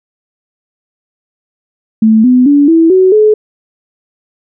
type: tone with pitch steps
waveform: sine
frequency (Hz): 220 / 251.3 / 287 / 327.7 / 374.3 / 427.5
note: A3 / B3 / D4 / E4 / F#4 / A4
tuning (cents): 0 / +30 / -40 / -10 / +20 / -50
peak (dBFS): -3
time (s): 2.02-3.34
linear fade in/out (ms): 5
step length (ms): 220
effects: none